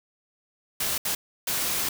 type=noise bursts at uneven times; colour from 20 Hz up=white; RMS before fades=-27 dBFS; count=3; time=0.8-0.98 / 1.05-1.15 / 1.47-1.89 s; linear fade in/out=5 ms; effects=none